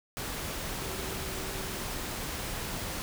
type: tone in noise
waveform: sine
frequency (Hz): 382.3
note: G4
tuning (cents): -43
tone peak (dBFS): -44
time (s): 0.82-1.78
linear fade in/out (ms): 0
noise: pink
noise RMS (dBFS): -36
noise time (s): 0.17-3.02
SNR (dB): -11
effects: none